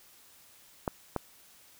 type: clicks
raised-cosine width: 1 ms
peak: -15 dBFS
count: 2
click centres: 0.878 / 1.163 s
effects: white hiss -58 dBFS RMS until 1.79 s